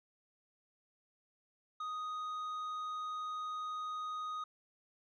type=tone with tanh clipping; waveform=sine; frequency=1246 Hz; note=D#6; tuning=2 cents sharp; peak=-39 dBFS; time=1.8-4.44 s; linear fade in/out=5 ms; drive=6 dB; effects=none